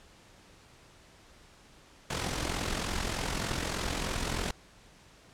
pink noise with amplitude modulation, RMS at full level -30 dBFS, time 2.1-4.51 s, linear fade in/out 5 ms, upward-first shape sine, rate 43.3 Hz, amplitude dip 60%, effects pink hiss -57 dBFS RMS until 5.33 s + low-pass 8000 Hz 12 dB/octave

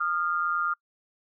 sine tone pair together, 1223.4 / 1392 Hz, D#6 / F6, -30 / -6 cents, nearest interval major second, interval 224 cents, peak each -27 dBFS, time 0-0.74 s, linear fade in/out 10 ms, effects noise-tail reverb RT60 0.1 s tail -26 dB re dry

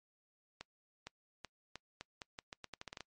accelerating click train, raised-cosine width 0.2 ms, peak -27 dBFS, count 15, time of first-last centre 0.61-3.007 s, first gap 460 ms, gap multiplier 0.82, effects noise-tail reverb RT60 0.1 s tail -25 dB re dry + MP3 48 kbps

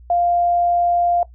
sine tone, 698 Hz, F5, 1 cent flat, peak -14 dBFS, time 0.1-1.23 s, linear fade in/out 2 ms, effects noise-tail reverb RT60 0.1 s tail -17 dB re dry + added 60 Hz sine -40 dBFS peak until 1.34 s

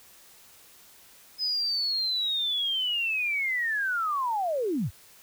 sine linear sweep, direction down, 5080 to 68.8 Hz, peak -25 dBFS, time 1.38-4.91 s, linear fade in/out 50 ms, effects white hiss -54 dBFS RMS until 5.22 s

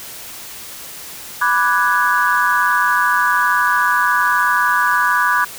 sine chord, G# half-diminished seventh, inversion first, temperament equal, 987.8 / 1174.7 / 1480 / 1661.2 Hz, B5 / D6 / F#6 / G#6, 0 / 0 / 0 / 0 cents, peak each -18 dBFS, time 1.41-5.45 s, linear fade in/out 10 ms, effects white hiss -33 dBFS RMS until 5.58 s

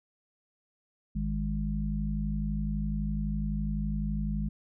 harmonic tone, 51.91 Hz, G#1, in tune, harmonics 1 / 3 / 4, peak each -31 / -34 / -33 dBFS, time 1.15-4.49 s, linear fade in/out 10 ms, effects none

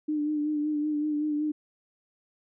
sine tone with vibrato, 300 Hz, D4, 37 cents sharp, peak -25 dBFS, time 0.08-1.52 s, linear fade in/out 10 ms, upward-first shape sine, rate 5.3 Hz, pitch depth 32 cents each way, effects none

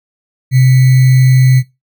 sine tone with sample-and-hold, 129.5 Hz, C3, 17 cents flat, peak -4 dBFS, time 0.51-1.63 s, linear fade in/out 50 ms, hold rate 2100 Hz, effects noise-tail reverb RT60 0.2 s tail -17 dB re dry

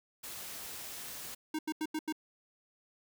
white noise, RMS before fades -44 dBFS, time 0.23-1.35 s, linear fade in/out 10 ms
square tone bursts, 311.1 Hz, D#4, in tune, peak -33 dBFS, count 5, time 1.54-2.125 s, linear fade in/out 5 ms, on 49 ms, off 85 ms
effects none

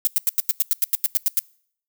violet noise bursts, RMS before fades -18 dBFS, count 13, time 0.05-1.391 s, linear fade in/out 0 ms, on 21 ms, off 89 ms, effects noise-tail reverb RT60 0.6 s tail -25 dB re dry

